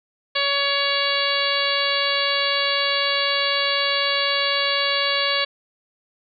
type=harmonic tone; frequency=562 Hz; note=C#5; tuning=24 cents sharp; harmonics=1 / 2 / 3 / 4 / 5 / 6 / 7 / 8; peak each=-27 / -27 / -27 / -27 / -27 / -27 / -27 / -27 dBFS; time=0.35-5.45 s; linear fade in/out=10 ms; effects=none